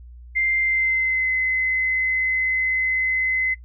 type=tone with pitch glide; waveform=sine; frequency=2093 to 2044 Hz; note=C7 to C7; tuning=0 to -41 cents; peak=-18 dBFS; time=0.35-3.55 s; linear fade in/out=20 ms; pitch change=-41 cents; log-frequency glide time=0.6-1.31 s; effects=noise-tail reverb RT60 0.1 s tail -20 dB re dry + added 60 Hz sine -39 dBFS peak until 3.64 s